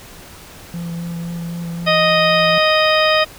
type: tone with vibrato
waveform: triangle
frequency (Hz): 170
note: F3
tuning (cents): -46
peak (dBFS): -21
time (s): 0.74-2.58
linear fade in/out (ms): 0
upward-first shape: sine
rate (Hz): 3.9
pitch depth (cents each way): 15
type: harmonic tone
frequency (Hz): 622.3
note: D#5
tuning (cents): 0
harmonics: 1 / 2 / 3 / 4 / 5 / 6 / 8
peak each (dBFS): -15 / -18 / -20 / -21 / -22 / -23 / -24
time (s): 1.86-3.25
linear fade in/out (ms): 20
effects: pink hiss -39 dBFS RMS until 3.38 s